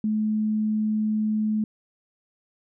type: tone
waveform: sine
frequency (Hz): 215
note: A3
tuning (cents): -40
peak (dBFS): -21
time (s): 0.04-1.64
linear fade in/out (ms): 2
effects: none